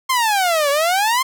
sawtooth exponential two-way sweep, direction down then up, 1070 to 554.4 to 1070 Hz, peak -11 dBFS, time 0.09-1.23 s, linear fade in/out 10 ms, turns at 0.7 s, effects none

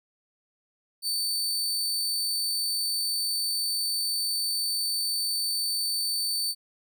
sawtooth tone, 4546 Hz, C#8, 43 cents sharp, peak -23 dBFS, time 1.02-6.55 s, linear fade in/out 50 ms, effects none

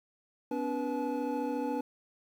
triangle tone cluster, 253.2 / 287.3 / 487.5 / 859 Hz, B3 / D4 / B4 / A5, +43 / -38 / -23 / -42 cents, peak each -34 / -33 / -34 / -36 dBFS, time 0.51-1.81 s, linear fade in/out 5 ms, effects 10-bit

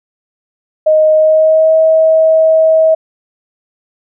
sine tone with pitch glide, 622.3 to 639.4 Hz, D#5 to D#5, 0 to +47 cents, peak -5 dBFS, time 0.86-2.95 s, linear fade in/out 10 ms, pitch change +47 cents, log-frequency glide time 1.13-1.76 s, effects none

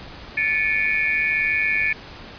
sine tone cluster, 1747 / 2198 / 2299 / 2453 Hz, A6 / C#7 / D7 / D#7, -13 / -15 / -37 / -25 cents, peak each -24 dBFS, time 0.37-1.93 s, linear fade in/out 5 ms, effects pink hiss -39 dBFS RMS until 2.38 s + resampled to 11025 Hz

